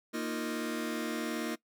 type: chord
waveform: sawtooth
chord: Bb suspended fourth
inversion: none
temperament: just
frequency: 233.1 / 310.8 / 349.6 Hz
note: Bb3 / Eb4 / F4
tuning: 0 / -2 / +2 cents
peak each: -32 / -33 / -35 dBFS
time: 0.13-1.56 s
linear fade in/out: 20 ms
effects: noise-tail reverb RT60 0.1 s tail -20 dB re dry